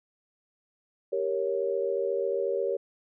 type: chord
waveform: sine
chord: G diminished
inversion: none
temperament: equal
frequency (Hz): 392 / 466.2 / 554.4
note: G4 / Bb4 / Db5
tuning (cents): 0 / 0 / 0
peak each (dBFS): -30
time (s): 1.12-2.77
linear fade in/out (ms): 10
effects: none